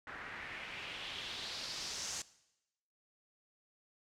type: noise with low-pass filter sweep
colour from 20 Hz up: white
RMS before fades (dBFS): -44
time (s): 0.07-2.22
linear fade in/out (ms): 2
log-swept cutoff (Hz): 1600 to 6700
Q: 2.7
effects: noise-tail reverb RT60 0.9 s tail -19 dB re dry